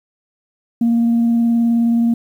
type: tone with vibrato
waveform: sine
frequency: 233.2 Hz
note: A#3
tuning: 1 cent sharp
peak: -10 dBFS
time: 0.81-2.14 s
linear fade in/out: 5 ms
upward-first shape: triangle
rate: 19 Hz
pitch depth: 15 cents each way
effects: tanh soft clip ceiling -9 dBFS + 8-bit